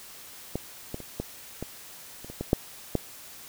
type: clicks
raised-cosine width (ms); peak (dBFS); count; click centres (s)
2; -15 / -19 / -27 / -16 / -19 / -29 / -26 / -17 / -6 / -10; 10; 0.556 / 0.944 / 1.003 / 1.2 / 1.626 / 2.246 / 2.3 / 2.41 / 2.531 / 2.953
effects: white hiss -46 dBFS RMS until 3.48 s